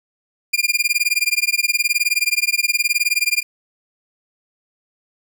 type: tone with tremolo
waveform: sawtooth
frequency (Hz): 2406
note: D7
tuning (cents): +41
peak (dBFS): -9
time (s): 0.53-3.43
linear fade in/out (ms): 10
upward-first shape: sine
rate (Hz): 19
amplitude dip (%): 100
effects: none